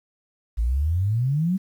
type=exponential sweep; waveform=sine; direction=up; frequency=53 to 196.4 Hz; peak=-19 dBFS; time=0.57-1.58 s; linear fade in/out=20 ms; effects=9-bit